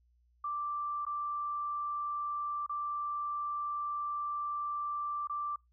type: tone with dropouts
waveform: sine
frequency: 1174.7 Hz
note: D6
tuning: in tune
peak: -33 dBFS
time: 0.44-5.56 s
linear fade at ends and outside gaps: 5 ms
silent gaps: 1.052-1.065 / 2.664-2.694 / 5.273-5.296 s
effects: noise-tail reverb RT60 0.2 s tail -26 dB re dry + added 60 Hz sine -66 dBFS peak until 5.72 s